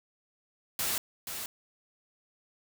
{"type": "noise with echo", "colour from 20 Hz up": "white", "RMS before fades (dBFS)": -31, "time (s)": [0.79, 0.98], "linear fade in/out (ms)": 2, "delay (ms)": 480, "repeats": 1, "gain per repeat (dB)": -7, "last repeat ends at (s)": 1.46, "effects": []}